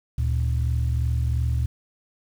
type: tone pair together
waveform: sine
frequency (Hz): 73.42 / 116.29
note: D2 / A#2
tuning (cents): 0 / -4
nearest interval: minor sixth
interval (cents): 796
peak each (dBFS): -21 / -23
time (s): 0.18-1.66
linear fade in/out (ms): 5
effects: tanh soft clip ceiling -15 dBFS + 8-bit

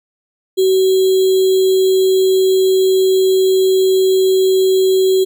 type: tone with sample-and-hold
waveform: sine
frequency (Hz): 378.1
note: F#4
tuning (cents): +38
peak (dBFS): -9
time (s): 0.57-5.25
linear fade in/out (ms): 20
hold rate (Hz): 3675
effects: none

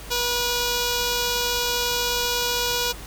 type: tone with notch filter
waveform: 5% pulse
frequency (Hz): 484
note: B4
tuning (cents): -35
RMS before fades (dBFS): -24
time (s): 0.1-2.93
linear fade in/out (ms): 20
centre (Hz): 1900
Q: 1.9
effects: added 50 Hz sine -39 dBFS peak until 3.06 s + pink hiss -40 dBFS RMS until 3.06 s

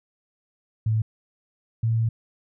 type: tone pair in turn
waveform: sine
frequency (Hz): 110 / 113.49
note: A2 / A#2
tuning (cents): 0 / -46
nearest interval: minor second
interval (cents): 54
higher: second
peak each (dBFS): -19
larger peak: neither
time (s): 0.86-1.02 / 1.83-2.09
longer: second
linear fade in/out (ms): 5
effects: none

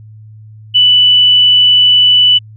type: tone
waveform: sine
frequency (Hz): 2976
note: F#7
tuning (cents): +9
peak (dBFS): -4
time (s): 0.74-2.39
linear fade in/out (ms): 20
effects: added 108 Hz sine -32 dBFS peak until 2.56 s

